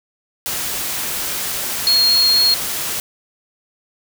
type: tone in noise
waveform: sine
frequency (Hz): 4276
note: C8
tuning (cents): +37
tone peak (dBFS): -11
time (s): 1.87-2.54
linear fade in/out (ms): 0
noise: white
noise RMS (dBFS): -23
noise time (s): 0.46-3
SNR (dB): +9
effects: none